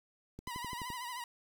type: click train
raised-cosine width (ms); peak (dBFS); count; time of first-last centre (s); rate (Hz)
3; -32; 7; 0.39-0.903; 11.7
type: tone with vibrato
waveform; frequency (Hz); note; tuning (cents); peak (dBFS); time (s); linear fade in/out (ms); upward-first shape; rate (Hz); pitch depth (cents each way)
sawtooth; 978; B5; -17; -36; 0.47-1.24; 2; sine; 13; 69
effects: 9-bit